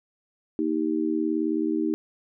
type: tone with amplitude modulation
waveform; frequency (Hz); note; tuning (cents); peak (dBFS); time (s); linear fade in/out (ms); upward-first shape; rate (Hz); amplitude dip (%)
sine; 314.6; D#4; +19; -18; 0.59-1.94; 0; sine; 78.8; 100
effects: none